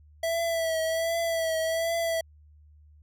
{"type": "tone with vibrato", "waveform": "square", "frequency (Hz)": 657, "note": "E5", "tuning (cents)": -6, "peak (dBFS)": -26, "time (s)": [0.23, 2.21], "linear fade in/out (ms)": 5, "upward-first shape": "triangle", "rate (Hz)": 1.3, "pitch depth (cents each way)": 45, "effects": ["added 75 Hz sine -52 dBFS peak until 3.02 s"]}